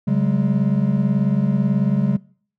triangle chord, C# suspended fourth, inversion none, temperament equal with one note detuned, 138.59 / 189.43 / 207.7 Hz, C#3 / F#3 / G#3, 0 / +41 / 0 cents, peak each -18 dBFS, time 0.07-2.17 s, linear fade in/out 10 ms, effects noise-tail reverb RT60 0.5 s tail -23 dB re dry

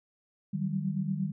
sine tone cluster, 153 / 187.2 / 195.8 Hz, D#3 / F#3 / G3, -29 / +20 / -2 cents, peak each -33 / -34 / -32 dBFS, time 0.53-1.32 s, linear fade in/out 10 ms, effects none

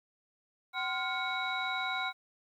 sine tone cluster, 756 / 1037 / 1414 / 2218 / 3871 Hz, F#5 / C6 / F6 / C#7 / B7, +37 / -16 / +21 / 0 / -35 cents, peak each -37 / -39 / -36 / -37 / -38 dBFS, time 0.73-2.13 s, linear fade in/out 50 ms, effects tanh soft clip ceiling -22 dBFS + 11-bit

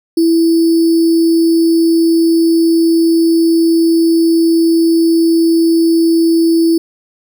sine tone with sample-and-hold, 330.6 Hz, E4, 5 cents sharp, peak -7 dBFS, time 0.17-6.78 s, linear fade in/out 5 ms, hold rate 4900 Hz, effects none

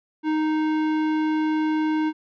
sine tone with tanh clipping, 310.6 Hz, D#4, 3 cents flat, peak -22 dBFS, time 0.23-2.13 s, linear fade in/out 50 ms, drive 16 dB, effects none

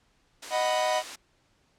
white high-pass noise, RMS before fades -38 dBFS, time 0.42-1.16 s, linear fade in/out 10 ms, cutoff 240 Hz, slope 48 dB/octave
45% pulse chord, B major, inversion first, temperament equal, 622.3 / 740 / 987.8 Hz, D#5 / F#5 / B5, 0 / 0 / 0 cents, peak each -27 / -29 / -30 dBFS, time 0.5-1.03 s, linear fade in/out 50 ms
effects pink hiss -67 dBFS RMS until 1.78 s + low-pass 7000 Hz 12 dB/octave

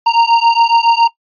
square beating tone pair, 923 / 930.2 Hz, A#5 / A#5, -17 / -4 cents, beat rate 7.2 Hz, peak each -12 dBFS, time 0.06-1.08 s, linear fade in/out 10 ms, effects noise-tail reverb RT60 0.1 s tail -18 dB re dry + resampled to 11025 Hz

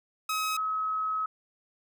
sawtooth / sine tone pair in turn, 1274 / 1280.4 Hz, D#6 / D#6, +41 / +49 cents, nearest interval unison, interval 8 cents, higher second, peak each -24 / -27 dBFS, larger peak first, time 0.29-0.57 / 0.57-1.26 s, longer second, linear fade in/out 5 ms, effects none

